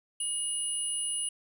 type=tone pair together; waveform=sine; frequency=2900 / 9754 Hz; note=F#7 / D#9; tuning=-35 / -35 cents; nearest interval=octave + major sixth; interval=2100 cents; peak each=-35 / -29 dBFS; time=0.2-1.29 s; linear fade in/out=5 ms; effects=tanh soft clip ceiling -25 dBFS